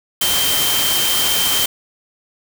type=tone in noise; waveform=sine; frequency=3134 Hz; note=G7; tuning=1 cent flat; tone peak=-19 dBFS; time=0.21-1.66 s; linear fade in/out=5 ms; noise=white; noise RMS=-18 dBFS; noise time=0.21-1.66 s; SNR=-4 dB; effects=none